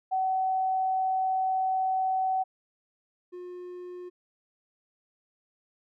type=tone pair in turn; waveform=sine / triangle; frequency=756 / 358.4 Hz; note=F#5 / F4; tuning=+37 / +45 cents; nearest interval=octave + minor second; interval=1292 cents; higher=first; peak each=-24 / -36 dBFS; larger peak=first; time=0.11-2.44 / 3.32-4.1 s; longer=first; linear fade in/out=20 ms; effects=none